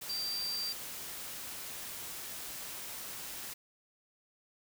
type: tone in noise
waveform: sine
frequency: 4699 Hz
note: D8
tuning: in tune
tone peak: -34 dBFS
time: 0.09-0.73 s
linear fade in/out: 10 ms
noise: white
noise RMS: -43 dBFS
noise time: 0.01-3.54 s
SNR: +6 dB
effects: none